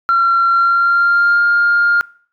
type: tone with pitch glide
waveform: sine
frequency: 1367 to 1407.9 Hz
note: F6 to F6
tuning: -37 to +14 cents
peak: -8 dBFS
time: 0.09-2.01 s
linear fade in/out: 0 ms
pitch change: +51 cents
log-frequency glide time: 0.47-1.43 s
effects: noise-tail reverb RT60 0.5 s tail -23 dB re dry + tanh soft clip ceiling -6 dBFS